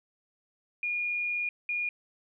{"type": "tone bursts at uneven times", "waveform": "sine", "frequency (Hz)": 2432, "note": "D#7", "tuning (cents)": -40, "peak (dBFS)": -28, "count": 2, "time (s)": [[0.83, 1.49], [1.69, 1.89]], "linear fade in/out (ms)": 2, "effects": []}